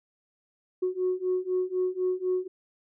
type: beating tone pair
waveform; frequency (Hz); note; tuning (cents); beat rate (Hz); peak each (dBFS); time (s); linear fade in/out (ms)
sine; 365.3 / 369.3; F#4 / F#4; -22 / -3; 4; -28 / -27; 0.82-2.48; 10
effects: tanh soft clip ceiling -19 dBFS